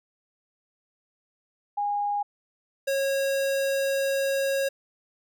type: tone pair in turn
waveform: sine / square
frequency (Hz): 819 / 546.6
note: G#5 / C#5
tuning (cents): -24 / -24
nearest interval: perfect fifth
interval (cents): 700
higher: first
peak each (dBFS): -24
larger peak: neither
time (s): 1.77-2.23 / 2.87-4.69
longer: second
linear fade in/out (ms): 10
effects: none